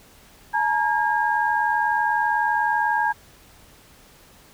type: tone cluster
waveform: sine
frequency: 856 / 936 / 1622 Hz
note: A5 / A#5 / G#6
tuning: -48 / +7 / -41 cents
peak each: -23 dBFS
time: 0.53-3.13 s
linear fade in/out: 20 ms
effects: pink hiss -51 dBFS RMS until 4.53 s

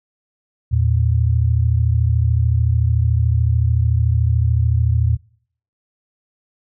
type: tone pair together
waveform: sine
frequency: 81.25 / 114.9 Hz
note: E2 / A#2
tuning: -24 / -25 cents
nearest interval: tritone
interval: 599 cents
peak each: -16 dBFS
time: 0.71-5.17 s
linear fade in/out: 20 ms
effects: noise-tail reverb RT60 0.6 s tail -25 dB re dry

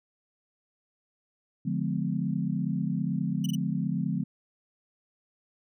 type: chord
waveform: sine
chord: D diminished seventh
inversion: none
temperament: just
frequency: 146.83 / 176.2 / 211.4 / 253.7 Hz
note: D3 / F3 / Ab3 / Cb4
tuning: 0 / +16 / +31 / +47 cents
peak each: -32 / -30 / -32 / -34 dBFS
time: 1.65-4.24 s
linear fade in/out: 10 ms
type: tone bursts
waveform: sawtooth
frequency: 2963 Hz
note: F#7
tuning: 2 cents sharp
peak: -32 dBFS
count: 3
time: 3.44-3.553 s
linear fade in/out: 5 ms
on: 21 ms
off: 25 ms
effects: none

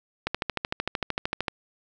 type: click train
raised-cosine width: 0.3 ms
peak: -10 dBFS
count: 17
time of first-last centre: 0.27-1.482 s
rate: 13.2 Hz
effects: none

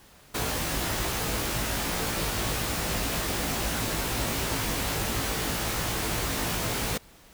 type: noise with comb filter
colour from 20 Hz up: pink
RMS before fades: -29 dBFS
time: 0.34-6.98 s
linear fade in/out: 10 ms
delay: 18 ms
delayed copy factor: +0.95
effects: pink hiss -54 dBFS RMS until 7.33 s

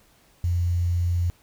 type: tone with quantisation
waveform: sine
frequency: 87.31 Hz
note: F2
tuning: in tune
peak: -20 dBFS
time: 0.44-1.3 s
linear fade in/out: 0 ms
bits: 8
effects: pink hiss -59 dBFS RMS until 1.42 s

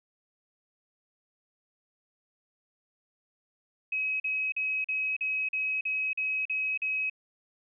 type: tone bursts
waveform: sine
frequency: 2548 Hz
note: D#7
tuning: 41 cents sharp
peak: -27 dBFS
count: 10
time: 3.92-7.098 s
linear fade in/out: 5 ms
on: 280 ms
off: 42 ms
effects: none

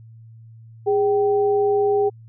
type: tone pair together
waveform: sine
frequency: 410.5 / 774.3 Hz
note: G#4 / G5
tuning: -20 / -22 cents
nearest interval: major seventh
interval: 1098 cents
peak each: -16 / -24 dBFS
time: 0.86-2.1 s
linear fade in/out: 20 ms
effects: added 113 Hz sine -41 dBFS peak until 2.28 s

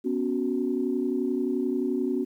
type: chord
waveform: sine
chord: B suspended second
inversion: none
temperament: equal with one note detuned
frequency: 246.9 / 278.3 / 370 Hz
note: B3 / C#4 / F#4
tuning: 0 / +7 / 0 cents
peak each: -28 dBFS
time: 0.04-2.25 s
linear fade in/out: 20 ms
effects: tanh soft clip ceiling -14 dBFS + 10-bit

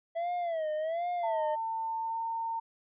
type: tone with vibrato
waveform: triangle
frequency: 659.3 Hz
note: E5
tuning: in tune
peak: -28 dBFS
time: 0.15-1.56 s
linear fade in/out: 20 ms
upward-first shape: sine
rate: 1.3 Hz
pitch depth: 130 cents each way
type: tone with pitch glide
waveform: sine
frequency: 899 to 910.5 Hz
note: A5 to A#5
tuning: +37 to -41 cents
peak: -31 dBFS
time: 1.23-2.6 s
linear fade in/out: 10 ms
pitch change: +22 cents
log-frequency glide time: 1.98-2.22 s
effects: resampled to 8000 Hz

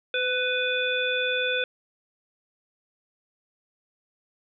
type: harmonic tone with a mistuned harmonic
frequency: 497.3 Hz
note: B4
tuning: 12 cents sharp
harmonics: 1 / 3 / 5 / 7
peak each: -28 / -28 / -29 / -30 dBFS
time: 0.14-1.64 s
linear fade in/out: 2 ms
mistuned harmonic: 1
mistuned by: +27 cents
effects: none

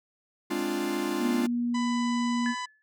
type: chord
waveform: 45% pulse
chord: D half-diminished seventh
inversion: second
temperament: equal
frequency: 207.7 / 261.6 / 293.7 / 349.2 Hz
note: Ab3 / C4 / D4 / F4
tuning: 0 / 0 / 0 / 0 cents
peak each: -36 / -35 / -32 / -31 dBFS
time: 0.5-1.47 s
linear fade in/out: 10 ms
type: tone with pitch glide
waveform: sine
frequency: 240 to 238.2 Hz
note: B3 to A#3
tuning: -49 to +38 cents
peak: -25 dBFS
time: 1.19-2.55 s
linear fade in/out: 50 ms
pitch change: -13 cents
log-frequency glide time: 1.61-2.05 s
type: harmonic tone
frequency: 997 Hz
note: B5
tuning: 16 cents sharp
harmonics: 1 / 2 / 3 / 4 / 5 / 6 / 7 / 8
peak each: -33 / -39 / -43 / -45 / -47 / -49 / -50 / -51 dBFS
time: 1.74-2.66 s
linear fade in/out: 10 ms
type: tone with exponential decay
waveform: sine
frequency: 1727 Hz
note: A6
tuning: 33 cents flat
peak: -29 dBFS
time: 2.46-2.82 s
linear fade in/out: 0 ms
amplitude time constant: 77 ms
effects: none

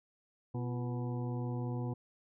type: harmonic tone with a mistuned harmonic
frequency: 122.9 Hz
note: B2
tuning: 8 cents flat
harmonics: 1 / 2 / 3 / 4 / 6 / 7 / 8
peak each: -35 / -41 / -45 / -47 / -51 / -52 / -53 dBFS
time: 0.54-1.94 s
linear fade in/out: 10 ms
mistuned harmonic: 3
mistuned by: -85 cents
effects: none

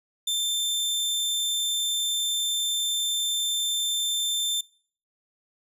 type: tone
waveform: sawtooth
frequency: 3565 Hz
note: A7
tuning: 22 cents sharp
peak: -21 dBFS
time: 0.27-4.61 s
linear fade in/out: 5 ms
effects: noise-tail reverb RT60 0.5 s tail -23 dB re dry + resampled to 32000 Hz

